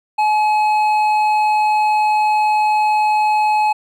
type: tone with hard clipping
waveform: sine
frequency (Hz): 851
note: G#5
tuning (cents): +42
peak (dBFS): -14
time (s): 0.18-3.73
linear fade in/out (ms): 10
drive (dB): 7
effects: none